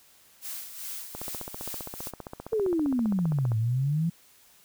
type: noise with tremolo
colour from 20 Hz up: blue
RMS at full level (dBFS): -36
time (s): 0.41-2.12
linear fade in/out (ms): 50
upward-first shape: sine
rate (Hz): 2.5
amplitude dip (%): 60
type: click train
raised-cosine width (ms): 1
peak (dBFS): -23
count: 37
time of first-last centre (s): 1.15-3.518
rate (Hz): 15.2
type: exponential two-way sweep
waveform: sine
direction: down then up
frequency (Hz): 458.8 to 108.3 to 172.2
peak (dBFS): -23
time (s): 2.52-4.1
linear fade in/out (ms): 10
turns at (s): 3.57
effects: white hiss -58 dBFS RMS until 4.64 s